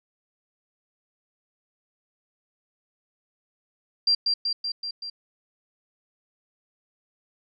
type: tone with echo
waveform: sine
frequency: 4726 Hz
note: D8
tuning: 10 cents sharp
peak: -17 dBFS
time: 4.07-4.15 s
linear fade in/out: 5 ms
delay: 190 ms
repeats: 5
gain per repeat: -3 dB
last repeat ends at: 5.1 s
effects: none